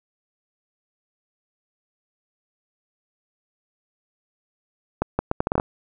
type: accelerating click train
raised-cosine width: 1 ms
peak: -6 dBFS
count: 9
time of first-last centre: 5.02-5.599 s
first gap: 170 ms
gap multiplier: 0.73
effects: none